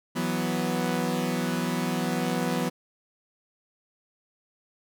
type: chord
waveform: sawtooth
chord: E suspended second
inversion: none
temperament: equal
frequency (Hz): 164.81 / 185 / 246.9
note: E3 / F#3 / B3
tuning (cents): 0 / 0 / 0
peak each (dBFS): -27 / -26 / -25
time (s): 0.15-2.7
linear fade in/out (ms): 20
effects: none